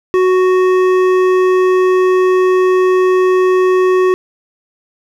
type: tone with hard clipping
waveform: triangle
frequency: 370 Hz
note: F#4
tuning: in tune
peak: -10 dBFS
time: 0.14-4.14 s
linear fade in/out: 0 ms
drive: 15 dB
effects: none